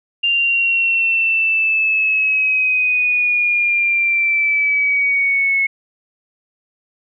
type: linear sweep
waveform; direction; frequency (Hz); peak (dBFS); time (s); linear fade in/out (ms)
sine; down; 2794 to 2184; -13; 0.23-5.67; 10
effects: none

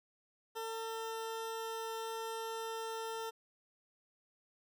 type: tone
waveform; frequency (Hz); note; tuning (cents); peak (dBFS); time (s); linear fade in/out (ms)
20% pulse; 449.9; A4; +39; -34; 0.55-3.31; 20
effects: none

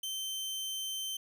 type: tone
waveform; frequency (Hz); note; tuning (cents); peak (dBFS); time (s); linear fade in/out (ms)
sawtooth; 3100; G7; -20; -32; 0.03-1.17; 5
effects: none

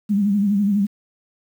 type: tone with vibrato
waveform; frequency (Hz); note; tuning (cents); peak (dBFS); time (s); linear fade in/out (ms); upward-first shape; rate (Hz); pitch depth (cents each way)
sine; 202.5; G#3; -43; -15; 0.09-0.87; 20; sine; 12; 69
effects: 8-bit

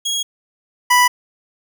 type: tone pair in turn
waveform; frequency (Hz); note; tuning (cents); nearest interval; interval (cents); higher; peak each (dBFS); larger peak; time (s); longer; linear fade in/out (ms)
25% pulse; 3305 / 986.6; G#7 / B5; -9 / -2; octave + major sixth; 2093; first; -15 / -6; second; 0.05-0.23 / 0.9-1.08; neither; 10
effects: none

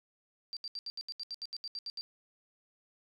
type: tone bursts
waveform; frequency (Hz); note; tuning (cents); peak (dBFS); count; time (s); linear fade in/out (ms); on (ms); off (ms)
sine; 4699; D8; 0; -37; 14; 0.53-2.01; 0; 37; 74
effects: none

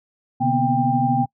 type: tone cluster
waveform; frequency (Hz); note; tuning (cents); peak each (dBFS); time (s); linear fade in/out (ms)
sine; 126.4 / 146.3 / 239.6 / 252.1 / 792; B2 / D3 / A#3 / B3 / G5; +41 / -6 / +48 / +36 / +18; -24 / -26 / -23 / -25 / -19; 0.4-1.26; 20
effects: noise-tail reverb RT60 0.1 s tail -26 dB re dry

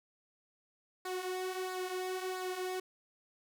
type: tone with flanger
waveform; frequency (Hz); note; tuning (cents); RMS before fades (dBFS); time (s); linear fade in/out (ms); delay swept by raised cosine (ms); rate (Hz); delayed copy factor
sawtooth; 370; F#4; 0; -38; 1.05-2.8; 5; 0.33 to 4.73; 1.5; -0.6
effects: none

